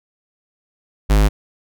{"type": "tone", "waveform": "square", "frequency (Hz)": 51.7, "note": "G#1", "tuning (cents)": -7, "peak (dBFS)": -11, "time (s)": [1.09, 1.29], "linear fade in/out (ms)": 20, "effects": []}